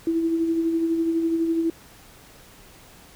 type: tone with tremolo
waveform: sine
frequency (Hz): 329.6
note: E4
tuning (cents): 0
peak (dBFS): -18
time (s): 0.07-1.7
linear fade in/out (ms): 2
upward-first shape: sine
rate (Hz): 12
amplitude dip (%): 40
effects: pink hiss -49 dBFS RMS until 3.15 s